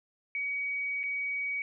sine tone with dropouts, 2260 Hz, C#7, 33 cents sharp, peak -30 dBFS, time 0.35-1.62 s, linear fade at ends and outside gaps 1 ms, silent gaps 1.032-1.037 s, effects none

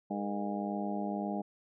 harmonic tone with a mistuned harmonic, 101.8 Hz, G#2, 34 cents flat, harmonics 2 / 3 / 4 / 5 / 6 / 7 / 8, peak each -35 / -40 / -44 / -47 / -42 / -42 / -41 dBFS, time 0.1-1.42 s, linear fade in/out 10 ms, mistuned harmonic 5, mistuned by -120 cents, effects none

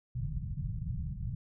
white low-pass noise, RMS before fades -36 dBFS, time 0.15-1.35 s, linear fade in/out 5 ms, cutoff 160 Hz, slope 48 dB/octave, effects none

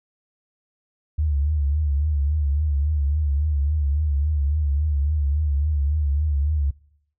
sine tone with vibrato, 73.42 Hz, D2, in tune, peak -18 dBFS, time 1.18-6.71 s, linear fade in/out 10 ms, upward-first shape triangle, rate 3.6 Hz, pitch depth 110 cents each way, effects noise-tail reverb RT60 0.7 s tail -22 dB re dry

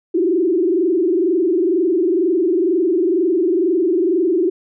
sine tone with frequency modulation, 351.9 Hz, F4, 13 cents sharp, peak -13 dBFS, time 0.14-4.5 s, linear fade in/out 10 ms, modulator 22.1 Hz, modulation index 1.6, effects none

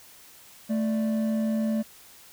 triangle tone pair together, 220 / 587.3 Hz, A3 / D5, 0 / 0 cents, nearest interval octave + perfect fourth, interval 1700 cents, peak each -21 / -31 dBFS, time 0.69-1.83 s, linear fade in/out 20 ms, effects tanh soft clip ceiling -16 dBFS + white hiss -51 dBFS RMS until 2.32 s

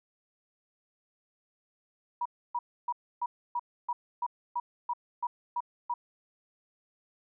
sine tone bursts, 964 Hz, B5, 42 cents flat, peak -28 dBFS, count 12, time 2.21-5.94 s, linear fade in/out 5 ms, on 45 ms, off 290 ms, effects none

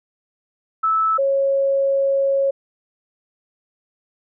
sine tone pair in turn, 1309 / 548.5 Hz, E6 / C#5, -13 / -18 cents, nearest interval octave + minor third, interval 1505 cents, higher first, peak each -15 dBFS, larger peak neither, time 0.83-1.18 / 1.18-2.51 s, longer second, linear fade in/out 10 ms, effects none

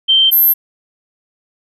sine tone pair in turn, 3132 / 12681 Hz, G7 / G9, -2 / +19 cents, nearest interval 2 octaves, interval 2421 cents, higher second, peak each -7 dBFS, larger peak neither, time 0.08-0.31 / 0.31-0.54 s, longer neither, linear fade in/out 20 ms, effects none

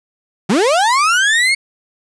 35% pulse linear sweep, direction up, 162.1 to 2209 Hz, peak -9 dBFS, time 0.49-1.55 s, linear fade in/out 10 ms, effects resampled to 22050 Hz + 8-bit

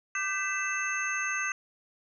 sine tone cluster, 1188 / 1541 / 1997 / 2636 / 6350 Hz, D6 / G6 / B6 / E7 / G8, +20 / -30 / +19 / -1 / +21 cents, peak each -36 / -33 / -35 / -34 / -38 dBFS, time 0.15-1.52 s, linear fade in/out 2 ms, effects none

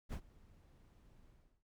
brown noise with ADSR envelope, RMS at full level -39 dBFS, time 0.09-1.63 s, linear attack 40 ms, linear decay 73 ms, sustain -24 dB, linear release 360 ms, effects noise-tail reverb RT60 0.1 s tail -25 dB re dry

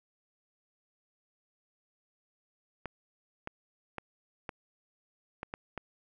clicks, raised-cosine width 0.5 ms, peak -22 dBFS, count 7, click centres 2.857 / 3.474 / 3.983 / 4.492 / 5.431 / 5.539 / 5.777 s, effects none

